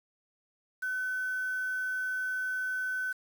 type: tone with quantisation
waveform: sine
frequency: 1512 Hz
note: F#6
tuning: 37 cents sharp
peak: -30 dBFS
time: 0.82-3.13 s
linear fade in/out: 10 ms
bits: 8
effects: none